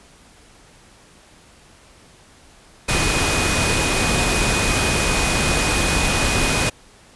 sine tone in noise, 2489 Hz, D#7, in tune, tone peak -25 dBFS, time 2.88-6.7 s, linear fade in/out 10 ms, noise pink, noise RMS -19 dBFS, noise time 2.88-6.7 s, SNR -9 dB, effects pink hiss -49 dBFS RMS until 7.15 s + resampled to 24000 Hz

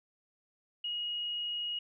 sine tone, 2887 Hz, F#7, 43 cents flat, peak -33 dBFS, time 0.84-1.79 s, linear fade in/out 5 ms, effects none

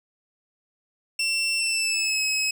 20% pulse tone with pitch glide, 2700 to 2562 Hz, E7 to E7, +41 to -50 cents, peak -17 dBFS, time 1.19-2.51 s, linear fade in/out 5 ms, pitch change -91 cents, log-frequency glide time 1.58-2.23 s, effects none

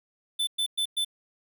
square tone bursts, 3520 Hz, A7, in tune, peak -25 dBFS, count 4, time 0.39-1.048 s, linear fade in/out 10 ms, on 82 ms, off 110 ms, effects none

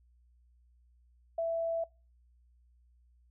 sine tone, 663 Hz, E5, 10 cents sharp, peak -29 dBFS, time 1.38-1.84 s, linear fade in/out 5 ms, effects noise-tail reverb RT60 0.3 s tail -24 dB re dry + added 60 Hz sine -62 dBFS peak until 3.3 s

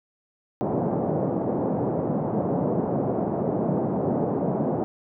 pink band-pass noise, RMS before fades -25 dBFS, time 0.61-4.84 s, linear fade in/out 0 ms, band 140 to 740 Hz, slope 24 dB/octave, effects none

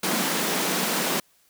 pink high-pass noise, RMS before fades -25 dBFS, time 0.03-1.2 s, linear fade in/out 5 ms, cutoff 160 Hz, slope 96 dB/octave, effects white hiss -62 dBFS RMS until 1.49 s

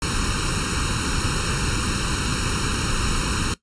pink noise with comb filter, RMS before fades -23 dBFS, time 0.02-3.54 s, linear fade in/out 2 ms, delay 0.73 ms, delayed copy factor +1, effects noise-tail reverb RT60 0.1 s tail -17 dB re dry + resampled to 22050 Hz

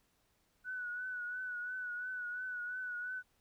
sine tone with vibrato, 1480 Hz, F#6, in tune, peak -38 dBFS, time 0.64-3.23 s, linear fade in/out 50 ms, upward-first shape triangle, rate 2.9 Hz, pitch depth 48 cents each way, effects pink hiss -75 dBFS RMS until 3.4 s

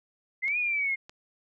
sine linear two-way sweep, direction up then down, 2018 to 2485 to 2124 Hz, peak -25 dBFS, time 0.42-0.96 s, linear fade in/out 20 ms, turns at 0.58 s
clicks, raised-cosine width 0.2 ms, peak -28 dBFS, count 2, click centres 0.481 / 1.095 s
effects none

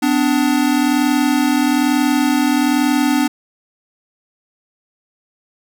square tone pair together, 252.1 / 293.2 Hz, B3 / D4, +36 / -3 cents, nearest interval minor third, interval 261 cents, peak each -17 / -16 dBFS, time 0.02-3.28 s, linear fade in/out 10 ms, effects none

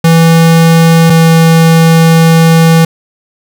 square tone pair in turn, 164.81 / 163.9 Hz, E3 / E3, 0 / -10 cents, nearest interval unison, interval 10 cents, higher first, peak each -3 dBFS, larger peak neither, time 0.04-1.1 / 1.1-2.85 s, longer second, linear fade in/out 5 ms, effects none

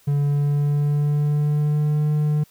triangle tone with pitch glide, 143.4 to 150.27 Hz, D3 to D3, -41 to +40 cents, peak -15 dBFS, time 0.07-2.44 s, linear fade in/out 10 ms, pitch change +81 cents, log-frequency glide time 0.17-2 s, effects white hiss -56 dBFS RMS until 2.5 s

